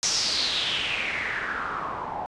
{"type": "noise with low-pass filter sweep", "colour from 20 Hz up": "white", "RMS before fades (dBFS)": -28, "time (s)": [0.03, 2.26], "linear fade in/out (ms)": 0, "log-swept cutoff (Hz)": [6000, 790], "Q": 4.9, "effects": ["resampled to 22050 Hz"]}